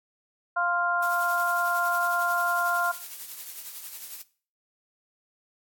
harmonic tone, 349.2 Hz, F4, in tune, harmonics 2 / 3 / 4, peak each -28 / -29 / -26 dBFS, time 0.56-2.92 s, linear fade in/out 10 ms
blue noise with tremolo, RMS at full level -37 dBFS, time 1.02-4.22 s, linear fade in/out 5 ms, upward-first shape triangle, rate 11 Hz, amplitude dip 55%
effects noise-tail reverb RT60 0.4 s tail -17 dB re dry + AAC 64 kbps

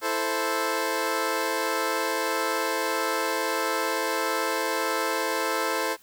15% pulse chord, A minor, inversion second, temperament equal, 329.6 / 440 / 523.3 Hz, E4 / A4 / C5, 0 / 0 / 0 cents, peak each -25 / -22 / -22 dBFS, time 0.01-5.97 s, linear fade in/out 50 ms, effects white hiss -56 dBFS RMS until 6.02 s

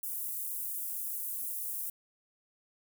pink high-pass noise, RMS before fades -37 dBFS, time 0.03-1.9 s, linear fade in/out 5 ms, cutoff 11000 Hz, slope 24 dB/octave, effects none

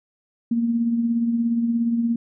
sine tone with tremolo, 233.1 Hz, A#3, in tune, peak -16 dBFS, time 0.51-2.16 s, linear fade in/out 5 ms, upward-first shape triangle, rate 17 Hz, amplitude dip 50%, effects none

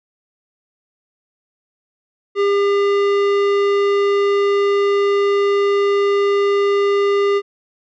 sine tone with tanh clipping, 402.1 Hz, G4, 44 cents sharp, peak -15 dBFS, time 2.35-7.42 s, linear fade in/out 50 ms, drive 16 dB, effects none

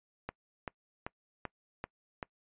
click train, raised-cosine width 0.5 ms, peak -22 dBFS, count 6, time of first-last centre 0.29-2.228 s, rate 2.58 Hz, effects noise-tail reverb RT60 0.1 s tail -24 dB re dry + resampled to 8000 Hz

